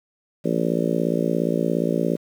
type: harmonic tone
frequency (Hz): 57.2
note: A#1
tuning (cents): -32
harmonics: 3 / 4 / 5 / 6 / 7 / 8 / 9 / 10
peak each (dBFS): -25 / -26 / -27 / -28 / -28 / -29 / -30 / -30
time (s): 0.44-2.17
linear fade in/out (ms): 20
effects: 8-bit